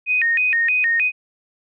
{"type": "tone with vibrato", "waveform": "sine", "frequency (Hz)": 2150, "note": "C7", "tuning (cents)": 47, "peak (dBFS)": -15, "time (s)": [0.06, 1.12], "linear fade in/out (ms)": 50, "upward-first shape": "square", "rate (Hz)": 3.2, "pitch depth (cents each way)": 260, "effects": []}